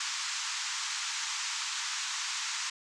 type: band-pass noise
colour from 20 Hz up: white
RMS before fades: -35 dBFS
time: 0-2.7 s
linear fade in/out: 5 ms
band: 920 to 7400 Hz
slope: 48 dB/octave
effects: none